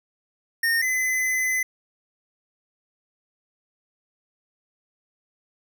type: tone pair in turn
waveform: square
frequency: 1838 / 2027 Hz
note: A#6 / B6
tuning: -25 / +45 cents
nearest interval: major second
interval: 170 cents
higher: second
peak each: -20 / -22 dBFS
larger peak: first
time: 0.63-0.82 / 0.82-1.63 s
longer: second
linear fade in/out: 5 ms
effects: none